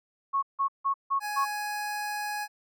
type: tone bursts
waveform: sine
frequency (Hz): 1100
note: C#6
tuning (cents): -14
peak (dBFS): -23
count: 5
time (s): 0.33-1.455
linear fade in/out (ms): 20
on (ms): 97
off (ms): 160
type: tone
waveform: 25% pulse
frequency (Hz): 834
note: G#5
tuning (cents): +7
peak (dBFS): -27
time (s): 1.2-2.48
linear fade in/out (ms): 50
effects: none